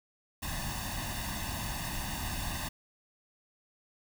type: noise with comb filter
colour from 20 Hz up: pink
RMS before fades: -36 dBFS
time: 0.42-2.69 s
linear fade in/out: 10 ms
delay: 1.1 ms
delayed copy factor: +0.85
effects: none